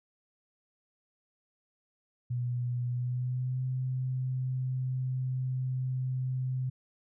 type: tone with pitch glide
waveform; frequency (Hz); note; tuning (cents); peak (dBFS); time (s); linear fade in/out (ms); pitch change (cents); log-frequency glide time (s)
sine; 122.5 to 128.89; B2 to C3; -14 to -26; -29; 2.3-6.7; 10; +88; 2.89-3.64
effects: none